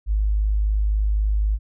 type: tone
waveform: sine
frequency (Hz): 51.91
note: G#1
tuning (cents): 0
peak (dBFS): -17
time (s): 0.06-1.59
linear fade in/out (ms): 50
effects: none